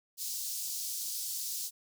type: high-pass noise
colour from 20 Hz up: pink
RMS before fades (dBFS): -37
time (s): 0.17-1.71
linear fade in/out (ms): 50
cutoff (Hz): 4800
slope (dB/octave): 24
effects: none